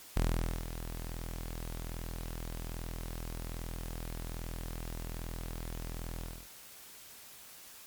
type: tone with ADSR envelope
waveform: sawtooth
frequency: 41.23 Hz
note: E1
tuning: 1 cent sharp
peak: -22 dBFS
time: 0.16-6.48 s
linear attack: 9 ms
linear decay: 470 ms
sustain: -12 dB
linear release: 250 ms
effects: white hiss -52 dBFS RMS until 7.86 s + MP3 96 kbps